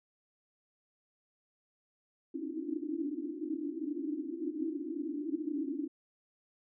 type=band-pass noise; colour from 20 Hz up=pink; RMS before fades=-37 dBFS; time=2.34-5.88 s; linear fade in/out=5 ms; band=280 to 330 Hz; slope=96 dB/octave; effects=none